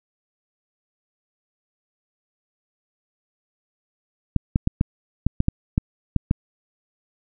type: clicks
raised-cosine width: 5 ms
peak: -5 dBFS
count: 10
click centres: 4.363 / 4.559 / 4.674 / 4.811 / 5.266 / 5.404 / 5.484 / 5.779 / 6.163 / 6.311 s
effects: none